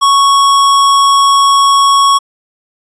square tone, 1108.7 Hz, C#6, in tune, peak -6 dBFS, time 0.01-2.19 s, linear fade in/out 20 ms, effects resampled to 22050 Hz

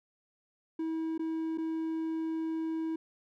triangle tone with dropouts, 322.4 Hz, E4, 38 cents flat, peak -29 dBFS, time 0.79-2.96 s, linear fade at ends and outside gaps 5 ms, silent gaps 1.179-1.193 / 1.576-1.582 s, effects none

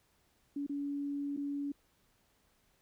sine tone with dropouts, 284.3 Hz, C#4, 44 cents sharp, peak -34 dBFS, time 0.56-1.72 s, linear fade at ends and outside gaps 5 ms, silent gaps 0.666-0.694 / 1.366-1.373 s, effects pink hiss -72 dBFS RMS until 2.81 s

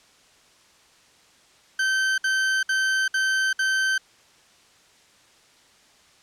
40% pulse tone bursts, 1547 Hz, G6, 23 cents flat, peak -19 dBFS, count 5, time 1.79-3.98 s, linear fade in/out 5 ms, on 390 ms, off 60 ms, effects white hiss -56 dBFS RMS until 6.22 s + low-pass 7000 Hz 12 dB/octave

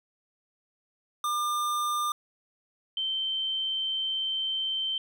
square / sine tone pair in turn, 1200 / 3109 Hz, D6 / G7, +37 / -15 cents, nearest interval octave + major third, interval 1648 cents, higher second, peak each -27 dBFS, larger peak neither, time 1.24-2.12 / 2.97-4.98 s, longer second, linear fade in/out 2 ms, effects none

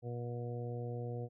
harmonic tone, 120.3 Hz, B2, 45 cents flat, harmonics 1 / 2 / 3 / 4 / 5 / 6, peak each -39 / -49 / -49 / -44 / -54 / -52 dBFS, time 0.02-1.29 s, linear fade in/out 50 ms, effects none

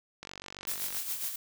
click train, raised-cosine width 0.2 ms, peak -24 dBFS, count 36, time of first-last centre 0.23-0.968 s, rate 47.4 Hz
blue noise with tremolo, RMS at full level -33 dBFS, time 0.67-1.36 s, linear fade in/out 5 ms, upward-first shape sine, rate 7.3 Hz, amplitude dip 55%
effects none

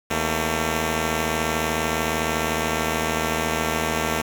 5% pulse tone pair together, 79.76 / 225.6 Hz, D#2 / A3, +43 / +44 cents, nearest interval octave + tritone, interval 1801 cents, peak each -13 dBFS, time 0.1-4.22 s, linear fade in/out 10 ms, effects 7-bit

